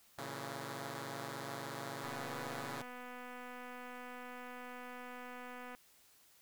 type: chord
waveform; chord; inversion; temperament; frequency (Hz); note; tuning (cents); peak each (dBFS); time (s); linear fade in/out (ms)
5% pulse; A# diminished; none; equal with one note detuned; 115 / 138.59 / 164.81; A#2 / C#3 / E3; -23 / 0 / 0; -36 / -33 / -38; 0.18-2.82; 5
type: click train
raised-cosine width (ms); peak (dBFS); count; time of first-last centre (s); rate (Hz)
0.5; -35; 921; 2.04-5.75; 248
effects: white hiss -66 dBFS RMS until 6.41 s